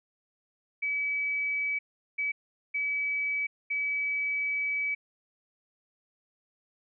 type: tone bursts at uneven times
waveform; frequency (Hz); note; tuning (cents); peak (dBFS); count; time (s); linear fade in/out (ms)
sine; 2287; D7; -47; -27; 4; 0.82-1.79 / 2.18-2.32 / 2.74-3.47 / 3.7-4.95; 10
effects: none